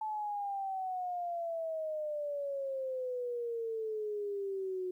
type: exponential sweep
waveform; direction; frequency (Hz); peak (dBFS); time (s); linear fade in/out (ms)
sine; down; 872 to 363.6; -34; 0.01-4.91; 5
effects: 12-bit